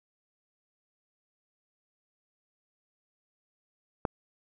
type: click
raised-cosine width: 1 ms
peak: -13 dBFS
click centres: 4.052 s
effects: none